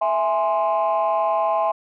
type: chord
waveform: sine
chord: E augmented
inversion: none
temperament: equal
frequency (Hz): 659.3 / 830.6 / 1046.5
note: E5 / G#5 / B#5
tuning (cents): 0 / 0 / 0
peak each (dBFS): -20 / -21 / -22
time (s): 0.01-1.72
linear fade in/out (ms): 10
effects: tanh soft clip ceiling -12 dBFS